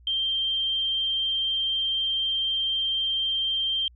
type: tone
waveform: sine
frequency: 3158 Hz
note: G7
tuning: 12 cents sharp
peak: -23 dBFS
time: 0.07-3.88 s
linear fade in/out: 2 ms
effects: added 60 Hz sine -50 dBFS peak until 3.95 s